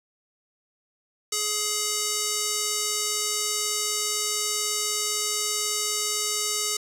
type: tone with band-pass filter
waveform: square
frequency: 420.5 Hz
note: G#4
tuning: 22 cents sharp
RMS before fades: -27 dBFS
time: 1.32-6.77 s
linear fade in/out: 5 ms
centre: 7000 Hz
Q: 1.7
effects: none